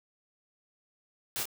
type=noise with echo; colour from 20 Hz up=white; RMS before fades=-34 dBFS; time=1.36-1.43 s; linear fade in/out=0 ms; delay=25 ms; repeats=1; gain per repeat=-4 dB; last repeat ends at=1.455 s; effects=none